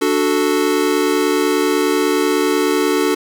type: chord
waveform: square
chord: D major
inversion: none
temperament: equal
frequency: 293.7 / 370 / 440 Hz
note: D4 / F#4 / A4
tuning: 0 / 0 / 0 cents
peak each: -19 dBFS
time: 0.01-3.15 s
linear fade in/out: 10 ms
effects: none